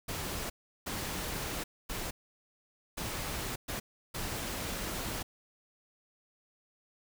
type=noise bursts at uneven times; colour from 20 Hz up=pink; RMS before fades=-37 dBFS; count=6; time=0.08-0.5 / 0.86-1.64 / 1.89-2.11 / 2.97-3.56 / 3.68-3.8 / 4.14-5.23 s; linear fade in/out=10 ms; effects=none